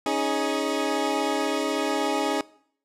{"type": "chord", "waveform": "20% pulse", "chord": "C# suspended second", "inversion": "none", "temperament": "equal with one note detuned", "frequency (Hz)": [277.2, 313.5, 415.3], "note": ["C#4", "D#4", "G#4"], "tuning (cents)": [0, 13, 0], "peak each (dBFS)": -23, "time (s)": [0.06, 2.41], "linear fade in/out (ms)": 2, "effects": ["noise-tail reverb RT60 0.6 s tail -21 dB re dry", "low-pass 9000 Hz 12 dB/octave"]}